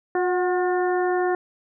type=harmonic tone with a mistuned harmonic; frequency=358.7 Hz; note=F4; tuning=46 cents sharp; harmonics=1 / 2 / 3 / 4 / 5; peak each=-21 / -25 / -33 / -33 / -33 dBFS; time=0.15-1.35 s; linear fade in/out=2 ms; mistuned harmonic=2; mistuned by=+39 cents; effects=none